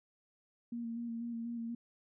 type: tone with vibrato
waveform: sine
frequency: 233.1 Hz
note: A#3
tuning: in tune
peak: -37 dBFS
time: 0.72-1.75 s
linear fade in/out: 5 ms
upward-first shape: square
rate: 4.1 Hz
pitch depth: 21 cents each way
effects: none